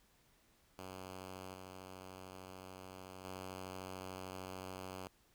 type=tone with level steps; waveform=5% pulse; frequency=93.5 Hz; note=F#2; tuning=19 cents sharp; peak=-36 / -39 / -34 dBFS; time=0.78-5.08 s; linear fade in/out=10 ms; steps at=1.54 / 3.24 s; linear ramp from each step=10 ms; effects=pink hiss -71 dBFS RMS until 5.34 s